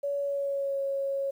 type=tone with pitch glide; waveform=sine; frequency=566 to 550.2 Hz; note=C#5 to C#5; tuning=+36 to -13 cents; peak=-27 dBFS; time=0.03-1.31 s; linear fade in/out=10 ms; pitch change=-49 cents; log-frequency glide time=0.16-0.81 s; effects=10-bit

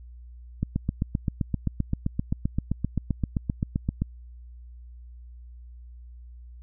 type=click train; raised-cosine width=5 ms; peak=-12 dBFS; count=27; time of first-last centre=0.63-4.02 s; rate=7.67 Hz; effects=added 60 Hz sine -42 dBFS peak until 6.62 s

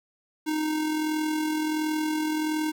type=tone with amplitude modulation; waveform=square; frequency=309.4 Hz; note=D#4; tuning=10 cents flat; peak=-24 dBFS; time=0.46-2.72 s; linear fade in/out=20 ms; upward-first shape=sine; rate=41.4 Hz; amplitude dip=35%; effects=10-bit

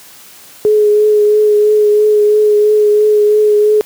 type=tone with vibrato; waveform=sine; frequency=421.6 Hz; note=G#4; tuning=26 cents sharp; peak=-6 dBFS; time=0.65-3.81 s; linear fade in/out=0 ms; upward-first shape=triangle; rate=3 Hz; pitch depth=22 cents each way; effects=white hiss -38 dBFS RMS until 3.85 s + high-pass 80 Hz 12 dB/octave

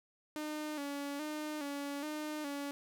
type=tone with vibrato; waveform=sawtooth; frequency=293.7 Hz; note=D4; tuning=in tune; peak=-34 dBFS; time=0.36-2.71 s; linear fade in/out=0 ms; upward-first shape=square; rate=1.2 Hz; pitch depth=60 cents each way; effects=none

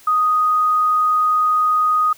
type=tone; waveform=sine; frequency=1245 Hz; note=D#6; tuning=1 cent sharp; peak=-13 dBFS; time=0.07-2.13 s; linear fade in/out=5 ms; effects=white hiss -47 dBFS RMS until 2.17 s

